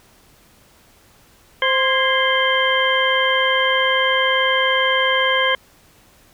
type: harmonic tone with a mistuned harmonic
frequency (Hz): 523.3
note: C5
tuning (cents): 0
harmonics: 1 / 2 / 3 / 4 / 6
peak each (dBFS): -21 / -21 / -21 / -21 / -21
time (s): 1.62-5.55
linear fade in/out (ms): 2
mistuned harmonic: 3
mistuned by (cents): +66
effects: pink hiss -52 dBFS RMS until 6.33 s